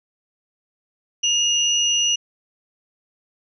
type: tone pair together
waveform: sine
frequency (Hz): 2849 / 5926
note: F7 / F#8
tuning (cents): +34 / +2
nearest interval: octave + minor second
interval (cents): 1268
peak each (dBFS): -18 / -21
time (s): 1.23-2.16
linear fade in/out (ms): 10
effects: none